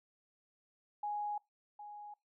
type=tone with echo; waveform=sine; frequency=830.6 Hz; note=G#5; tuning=in tune; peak=-35 dBFS; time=1.03-1.38 s; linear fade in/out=5 ms; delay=760 ms; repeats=1; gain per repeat=-11 dB; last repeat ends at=2.14 s; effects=noise-tail reverb RT60 0.2 s tail -23 dB re dry